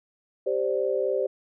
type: chord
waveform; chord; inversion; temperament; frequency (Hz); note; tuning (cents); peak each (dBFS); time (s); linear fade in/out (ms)
sine; G suspended fourth; none; equal; 392 / 523.3 / 587.3; G4 / C5 / D5; 0 / 0 / 0; -27 / -26 / -29; 0.46-1.27; 10
effects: none